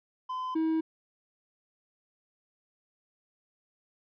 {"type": "tone pair in turn", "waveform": "triangle", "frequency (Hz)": [1021, 320.5], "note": ["C6", "E4"], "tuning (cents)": [-43, -49], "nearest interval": "octave + minor sixth", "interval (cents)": 2006, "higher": "first", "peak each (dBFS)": [-30, -23], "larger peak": "second", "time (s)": [[0.29, 0.55], [0.55, 0.81]], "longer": "neither", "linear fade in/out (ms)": 10, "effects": ["resampled to 11025 Hz"]}